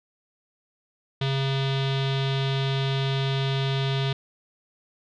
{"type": "tone with low-pass filter", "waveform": "square", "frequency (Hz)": 135.7, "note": "C#3", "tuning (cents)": -36, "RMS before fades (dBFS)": -25, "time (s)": [1.21, 4.13], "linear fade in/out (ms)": 5, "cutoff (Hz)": 3600, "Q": 4.6, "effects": []}